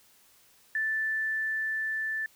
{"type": "tone with level ramp", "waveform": "sine", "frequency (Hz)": 1760, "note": "A6", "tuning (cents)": 0, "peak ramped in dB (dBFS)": [-26, -29], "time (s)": [0.75, 2.26], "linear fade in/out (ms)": 2, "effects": ["white hiss -61 dBFS RMS until 2.35 s"]}